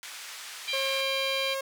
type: band-pass noise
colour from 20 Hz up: pink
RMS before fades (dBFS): -42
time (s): 0.03-1.01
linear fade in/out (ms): 0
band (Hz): 1600 to 10000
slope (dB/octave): 12
type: harmonic tone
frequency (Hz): 790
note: G5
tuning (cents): +13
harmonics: 3 / 4 / 5 / 6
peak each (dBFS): -32 / -33 / -35 / -40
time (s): 0.67-1.55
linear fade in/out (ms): 20
type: tone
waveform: sawtooth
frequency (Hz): 540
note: C#5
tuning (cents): -45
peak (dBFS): -26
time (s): 0.73-1.61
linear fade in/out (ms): 5
effects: none